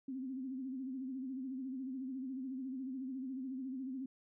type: tone with vibrato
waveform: sine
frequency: 261.6 Hz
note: C4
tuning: in tune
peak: -39 dBFS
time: 0.08-4.06 s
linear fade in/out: 5 ms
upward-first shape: sine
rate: 14 Hz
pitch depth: 75 cents each way
effects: none